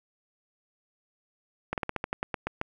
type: slowing click train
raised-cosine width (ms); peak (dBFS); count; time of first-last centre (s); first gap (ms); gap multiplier
0.5; -14; 11; 1.73-2.614; 48; 1.13
effects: 9-bit